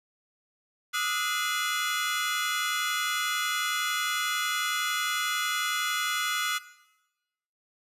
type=tone cluster; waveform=35% pulse; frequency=1210 / 1281 / 1454 / 2057 / 3425 Hz; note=D#6 / E6 / F#6 / C7 / A7; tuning=-49 / -50 / -31 / -30 / -47 cents; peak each=-35 / -33 / -29 / -32 / -32 dBFS; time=0.93-6.59 s; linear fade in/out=20 ms; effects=noise-tail reverb RT60 1.0 s tail -17 dB re dry + resampled to 32000 Hz